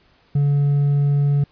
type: tone with hard clipping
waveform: sine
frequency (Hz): 142.9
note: D3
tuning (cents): -47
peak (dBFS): -15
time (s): 0.35-1.44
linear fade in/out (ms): 5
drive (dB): 2
effects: pink hiss -57 dBFS RMS until 1.51 s + resampled to 11025 Hz